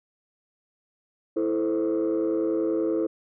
sine chord, A minor, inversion second, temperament equal with one note detuned, 329.6 / 440 / 519.9 Hz, E4 / A4 / C5, 0 / 0 / -11 cents, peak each -23 / -26 / -28 dBFS, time 1.36-3.07 s, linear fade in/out 10 ms, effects tanh soft clip ceiling -18 dBFS

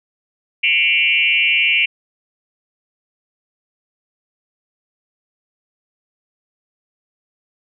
sine tone with frequency modulation, 2552 Hz, D#7, 43 cents sharp, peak -12 dBFS, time 0.63-1.86 s, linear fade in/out 10 ms, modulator 154 Hz, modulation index 2.3, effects none

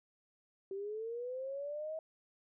sine linear sweep, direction up, 382.3 to 642 Hz, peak -38 dBFS, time 0.71-1.99 s, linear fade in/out 2 ms, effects none

